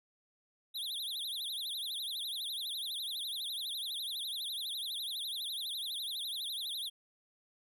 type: tone with vibrato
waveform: square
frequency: 3628 Hz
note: A#7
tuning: 48 cents flat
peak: -37 dBFS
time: 0.74-6.9 s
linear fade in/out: 20 ms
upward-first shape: triangle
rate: 12 Hz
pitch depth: 240 cents each way
effects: none